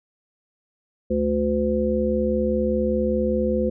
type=harmonic tone; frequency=72.5 Hz; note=D2; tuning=22 cents flat; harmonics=1 / 3 / 5 / 7; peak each=-29 / -23 / -26 / -23 dBFS; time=1.1-3.7 s; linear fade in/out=10 ms; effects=none